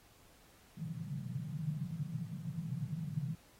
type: band-pass noise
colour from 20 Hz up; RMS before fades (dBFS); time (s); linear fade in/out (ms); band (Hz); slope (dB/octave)
pink; -40; 0.77-3.35; 2; 130 to 170; 48
effects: pink hiss -64 dBFS RMS until 3.59 s + AAC 48 kbps